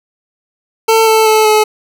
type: tone with pitch steps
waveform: 25% pulse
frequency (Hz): 447 / 440.8 / 434.8 / 428.8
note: A4 / A4 / A4 / A4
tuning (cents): +27 / +3 / -21 / -45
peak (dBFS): -3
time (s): 0.88-1.64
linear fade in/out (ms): 10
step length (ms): 190
effects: none